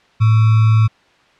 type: tone with sample-and-hold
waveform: sine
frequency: 110 Hz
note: A2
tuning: in tune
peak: -8 dBFS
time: 0.2-0.88 s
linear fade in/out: 20 ms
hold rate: 1225 Hz
effects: white hiss -52 dBFS RMS until 1.39 s + low-pass 3000 Hz 12 dB/octave